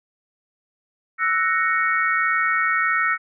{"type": "chord", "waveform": "sine", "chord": "F# dominant seventh", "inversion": "third", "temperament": "equal", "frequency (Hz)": [1318.5, 1480, 1864.7, 2217], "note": ["E6", "F#6", "A#6", "C#7"], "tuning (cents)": [0, 0, 0, 0], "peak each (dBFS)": [-22, -25, -22, -25], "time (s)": [1.18, 3.18], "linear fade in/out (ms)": 50, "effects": []}